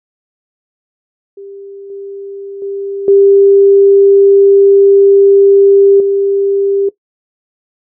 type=tone with level steps; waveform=sine; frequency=396.4 Hz; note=G4; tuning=19 cents sharp; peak=-27 / -23 / -17 / -3 / -9 dBFS; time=1.37-6.89 s; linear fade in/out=5 ms; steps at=1.9 / 2.62 / 3.08 / 6 s; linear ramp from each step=2 ms; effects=noise-tail reverb RT60 0.1 s tail -17 dB re dry